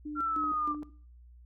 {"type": "tone with tremolo", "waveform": "sine", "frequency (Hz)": 298.7, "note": "D4", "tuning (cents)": 29, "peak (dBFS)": -35, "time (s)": [0.05, 0.9], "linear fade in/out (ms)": 10, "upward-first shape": "square", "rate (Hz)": 3.2, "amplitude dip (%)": 80}
{"type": "exponential sweep", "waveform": "sine", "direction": "down", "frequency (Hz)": [1375, 1174.7], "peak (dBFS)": -28, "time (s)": [0.15, 0.76], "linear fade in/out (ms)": 50}
{"type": "clicks", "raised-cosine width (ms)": 1, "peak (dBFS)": -36, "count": 5, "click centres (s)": [0.439, 0.535, 0.713, 0.746, 0.826]}
{"effects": ["noise-tail reverb RT60 0.5 s tail -22 dB re dry", "added 60 Hz sine -51 dBFS peak until 1.45 s"]}